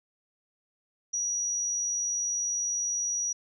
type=tone; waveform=sine; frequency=5800 Hz; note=F#8; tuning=35 cents flat; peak=-27 dBFS; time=1.13-3.33 s; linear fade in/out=10 ms; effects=none